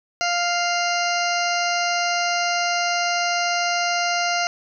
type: harmonic tone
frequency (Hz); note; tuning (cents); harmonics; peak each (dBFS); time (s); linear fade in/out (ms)
698.5; F5; 0; 1 / 2 / 3 / 4 / 6 / 7 / 8 / 9; -23 / -26 / -28 / -29 / -31 / -31 / -32 / -33; 0.21-4.47; 0
effects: none